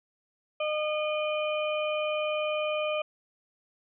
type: harmonic tone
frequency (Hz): 610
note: D#5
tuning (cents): -34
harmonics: 1 / 2 / 4 / 5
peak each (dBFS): -28 / -36 / -35 / -39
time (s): 0.6-3.02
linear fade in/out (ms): 5
effects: none

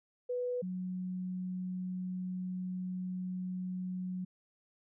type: tone pair in turn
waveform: sine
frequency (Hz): 493.9 / 183.41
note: B4 / F#3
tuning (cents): 0 / -15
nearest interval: octave + perfect fourth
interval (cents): 1715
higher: first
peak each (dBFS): -32 / -35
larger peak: first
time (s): 0.29-0.62 / 0.62-4.25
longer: second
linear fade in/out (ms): 10
effects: none

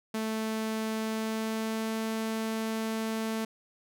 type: tone with pitch glide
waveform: sawtooth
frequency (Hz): 220 to 221.9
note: A3 to A3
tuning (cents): 0 to +15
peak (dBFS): -26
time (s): 0.14-3.45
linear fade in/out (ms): 5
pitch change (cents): +15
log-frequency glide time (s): 0.95-1.95
effects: none

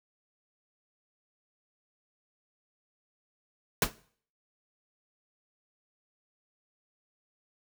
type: noise with exponential decay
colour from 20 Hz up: pink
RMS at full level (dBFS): -19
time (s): 3.82-3.92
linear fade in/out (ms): 2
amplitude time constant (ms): 21
effects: noise-tail reverb RT60 0.5 s tail -19 dB re dry

